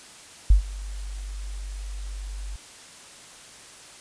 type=tone with ADSR envelope; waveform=sine; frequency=49 Hz; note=G1; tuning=in tune; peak=-9 dBFS; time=0.5-2.56 s; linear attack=5 ms; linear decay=110 ms; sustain=-22 dB; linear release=4 ms; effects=white hiss -46 dBFS RMS until 4 s + resampled to 22050 Hz